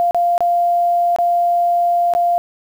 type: tone with dropouts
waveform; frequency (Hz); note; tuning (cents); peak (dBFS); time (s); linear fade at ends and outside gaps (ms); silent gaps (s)
sine; 696; F5; -6; -12; 0-2.38; 0; 0.11-0.146 / 0.379-0.406 / 1.162-1.186 / 2.137-2.15
effects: 7-bit